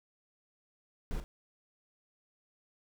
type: noise with echo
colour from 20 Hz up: brown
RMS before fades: -35 dBFS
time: 1.11-1.2 s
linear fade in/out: 0 ms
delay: 40 ms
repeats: 1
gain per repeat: -9 dB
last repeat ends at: 1.24 s
effects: none